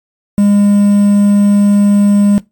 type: tone with quantisation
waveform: triangle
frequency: 203.7 Hz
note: G#3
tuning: 33 cents flat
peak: -4 dBFS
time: 0.38-2.38 s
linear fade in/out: 0 ms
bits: 5
effects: noise-tail reverb RT60 0.2 s tail -20 dB re dry + AAC 64 kbps